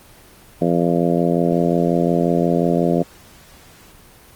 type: harmonic tone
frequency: 85.6 Hz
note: F2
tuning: 34 cents flat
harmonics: 2 / 3 / 4 / 5 / 6 / 7 / 8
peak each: -19 / -21 / -22 / -23 / -24 / -24 / -25 dBFS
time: 0.61-3.03 s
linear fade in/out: 10 ms
effects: pink hiss -46 dBFS RMS until 4.35 s + Opus 24 kbps